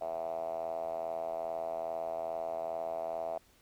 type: tone with band-pass filter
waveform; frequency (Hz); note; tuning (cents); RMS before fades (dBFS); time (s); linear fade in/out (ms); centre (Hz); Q
5% pulse; 82.4; E2; 0; -37; 0.01-3.38; 5; 670; 8.8
effects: pink hiss -65 dBFS RMS until 3.61 s